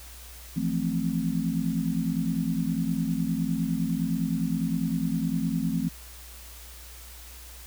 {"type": "chord", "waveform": "sine", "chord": "F major seventh", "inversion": "third", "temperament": "equal", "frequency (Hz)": [164.81, 174.61, 220, 261.6], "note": ["E3", "F3", "A3", "C4"], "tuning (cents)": [0, 0, 0, 0], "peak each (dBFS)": -30, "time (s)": [0.56, 5.89], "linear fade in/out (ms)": 10, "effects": ["added 60 Hz sine -45 dBFS peak until 7.66 s", "white hiss -47 dBFS RMS until 7.66 s"]}